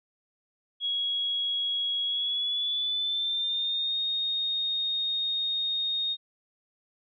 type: tone with pitch glide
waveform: sine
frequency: 3322 to 3707 Hz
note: G#7 to A#7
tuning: 0 to -10 cents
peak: -26 dBFS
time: 0.8-6.17 s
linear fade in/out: 50 ms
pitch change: +190 cents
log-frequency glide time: 2.04-3.98 s
effects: none